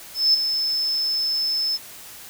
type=tone with ADSR envelope; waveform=sine; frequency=5250 Hz; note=E8; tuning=8 cents flat; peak=-11 dBFS; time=0.14-1.78 s; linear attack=200 ms; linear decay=10 ms; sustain=-9 dB; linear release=30 ms; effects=tanh soft clip ceiling -8 dBFS + white hiss -41 dBFS RMS until 2.29 s